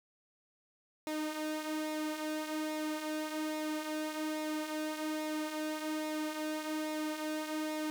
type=tone with flanger; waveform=sawtooth; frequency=308.5 Hz; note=D#4; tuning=15 cents flat; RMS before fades=-37 dBFS; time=1.07-7.9 s; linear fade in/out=0 ms; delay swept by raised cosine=0.64 to 4.24 ms; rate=1.2 Hz; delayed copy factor=-0.5; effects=none